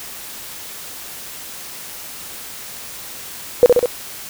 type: tone with echo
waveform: sine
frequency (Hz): 489.6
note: B4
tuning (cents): -15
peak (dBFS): -3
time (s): 3.63-3.66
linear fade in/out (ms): 0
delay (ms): 66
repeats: 3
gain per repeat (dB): -3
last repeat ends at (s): 3.858
effects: white hiss -33 dBFS RMS until 4.29 s